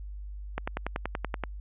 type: click train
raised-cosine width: 0.5 ms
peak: -15 dBFS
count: 10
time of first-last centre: 0.58-1.437 s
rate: 10.5 Hz
effects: added 50 Hz sine -37 dBFS peak until 1.6 s + resampled to 8000 Hz